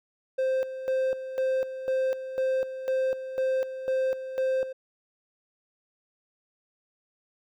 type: tone with tremolo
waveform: triangle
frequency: 523.3 Hz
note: C5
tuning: in tune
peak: -21 dBFS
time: 0.38-4.73 s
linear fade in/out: 10 ms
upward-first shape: square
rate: 2 Hz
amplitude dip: 70%
effects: none